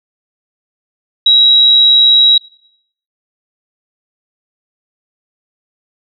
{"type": "tone", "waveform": "sine", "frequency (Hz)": 3859, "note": "B7", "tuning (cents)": -41, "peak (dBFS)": -4, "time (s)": [1.26, 2.38], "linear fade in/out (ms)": 5, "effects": ["noise-tail reverb RT60 0.7 s tail -22 dB re dry"]}